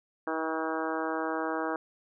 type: harmonic tone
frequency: 160 Hz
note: D#3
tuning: 49 cents sharp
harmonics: 2 / 3 / 4 / 5 / 6 / 7 / 8 / 9 / 10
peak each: -34 / -36 / -37 / -38 / -39 / -39 / -40 / -41 / -41 dBFS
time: 0.27-1.76 s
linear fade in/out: 2 ms
effects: none